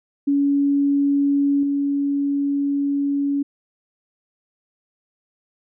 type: tone with level steps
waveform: sine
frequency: 282.1 Hz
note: C#4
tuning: 30 cents sharp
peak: -15 / -18 dBFS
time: 0.27-3.43 s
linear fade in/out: 10 ms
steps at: 1.63 s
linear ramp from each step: 2 ms
effects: none